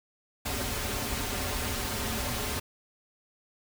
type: noise with comb filter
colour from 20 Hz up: pink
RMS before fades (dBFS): -32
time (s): 0.45-2.6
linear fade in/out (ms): 10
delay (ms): 6.1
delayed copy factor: -0.75
effects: none